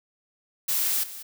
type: noise with echo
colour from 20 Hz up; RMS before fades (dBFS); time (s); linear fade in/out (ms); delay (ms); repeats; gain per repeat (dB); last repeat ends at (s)
blue; -25; 0.68-1.04; 10; 190; 1; -14; 1.23
effects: none